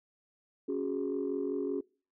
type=chord; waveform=sine; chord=C# suspended fourth; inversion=none; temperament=equal; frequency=277.2 / 370 / 415.3 Hz; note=C#4 / F#4 / G#4; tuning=0 / 0 / 0 cents; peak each=-34 dBFS; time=0.68-1.81 s; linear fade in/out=10 ms; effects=noise-tail reverb RT60 0.4 s tail -25 dB re dry + tanh soft clip ceiling -24 dBFS